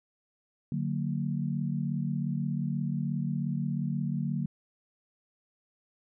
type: chord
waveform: sine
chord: D augmented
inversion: none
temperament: just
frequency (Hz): 146.83 / 183.54 / 229.4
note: D3 / F#3 / A#3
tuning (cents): 0 / -14 / -28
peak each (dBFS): -31 / -33 / -34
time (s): 0.72-4.46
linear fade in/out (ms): 2
effects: none